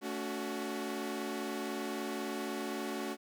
sawtooth chord, F# minor, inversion first, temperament equal with one note detuned, 220 / 283.8 / 370 Hz, A3 / C#4 / F#4, 0 / +41 / 0 cents, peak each -37 / -36 / -36 dBFS, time 0.01-3.17 s, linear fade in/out 50 ms, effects none

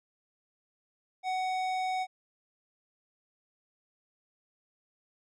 sine tone with tanh clipping, 746 Hz, F#5, 14 cents sharp, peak -31 dBFS, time 1.23-2.07 s, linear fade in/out 50 ms, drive 15 dB, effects none

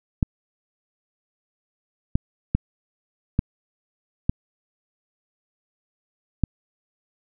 clicks, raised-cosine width 5 ms, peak -6 dBFS, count 6, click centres 0.228 / 2.155 / 2.55 / 3.391 / 4.295 / 6.437 s, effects none

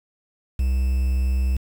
triangle tone with quantisation, 64.4 Hz, C2, 27 cents flat, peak -16 dBFS, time 0.59-1.57 s, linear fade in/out 5 ms, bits 7, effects none

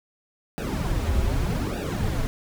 brown noise with flanger, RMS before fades -25 dBFS, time 0.58-2.27 s, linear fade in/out 0 ms, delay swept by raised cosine 0.93 to 6.73 ms, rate 0.83 Hz, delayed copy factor -1, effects none

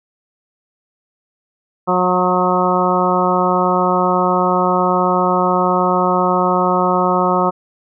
harmonic tone with a mistuned harmonic, 181.4 Hz, F#3, 34 cents flat, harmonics 1 / 2 / 3 / 4 / 5 / 6 / 7, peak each -20 / -20 / -20 / -20 / -20 / -20 / -20 dBFS, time 1.87-7.51 s, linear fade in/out 20 ms, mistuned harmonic 5, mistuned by +15 cents, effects none

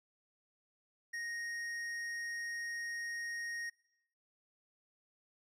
triangle tone with hard clipping, 1867 Hz, A#6, 2 cents sharp, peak -40 dBFS, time 1.13-3.7 s, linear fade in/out 10 ms, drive 12 dB, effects noise-tail reverb RT60 0.9 s tail -24 dB re dry

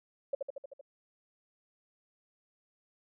sine tone with echo, 554.4 Hz, C#5, in tune, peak -28 dBFS, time 0.33-0.35 s, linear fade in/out 5 ms, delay 77 ms, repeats 6, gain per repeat -3 dB, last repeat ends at 0.812 s, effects none

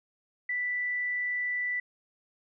sine tone, 1975.5 Hz, B6, in tune, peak -28 dBFS, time 0.49-1.8 s, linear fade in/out 5 ms, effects none

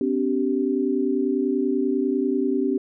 sine tone cluster, 254.9 / 285.1 / 386.5 Hz, C4 / C#4 / G4, -45 / +49 / -24 cents, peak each -24 dBFS, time 0.01-2.78 s, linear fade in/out 2 ms, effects none

